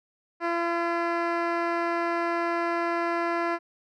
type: tone with low-pass filter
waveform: 10% pulse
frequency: 340.1 Hz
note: F4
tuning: 46 cents flat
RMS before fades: -27 dBFS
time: 0.4-3.59 s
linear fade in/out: 50 ms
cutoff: 2200 Hz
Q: 0.58
effects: none